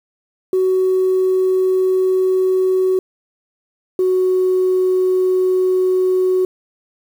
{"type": "tone pair in turn", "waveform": "sine", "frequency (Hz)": [373.9, 370.5], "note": ["F#4", "F#4"], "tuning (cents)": [18, 2], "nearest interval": "unison", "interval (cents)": 16, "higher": "first", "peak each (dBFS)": -11, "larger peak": "neither", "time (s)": [[0.53, 2.99], [3.99, 6.45]], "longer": "neither", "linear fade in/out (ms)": 2, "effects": ["tanh soft clip ceiling -9 dBFS", "7-bit"]}